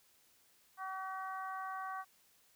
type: harmonic tone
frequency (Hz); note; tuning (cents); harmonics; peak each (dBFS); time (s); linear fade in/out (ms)
380; F#4; +46; 2 / 3 / 4 / 5; -44 / -42 / -48 / -54; 0.77-2.05; 50
effects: white hiss -69 dBFS RMS until 2.55 s